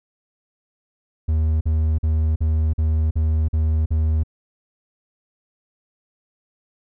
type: tone bursts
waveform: triangle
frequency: 78.6 Hz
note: D#2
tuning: 18 cents sharp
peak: -14 dBFS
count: 8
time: 1.28-4.235 s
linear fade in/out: 10 ms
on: 330 ms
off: 45 ms
effects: none